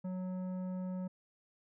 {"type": "tone with tanh clipping", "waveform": "triangle", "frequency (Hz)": 184.3, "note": "F#3", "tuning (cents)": -7, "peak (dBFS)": -38, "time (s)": [0.04, 1.08], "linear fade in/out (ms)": 10, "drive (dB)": 15, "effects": []}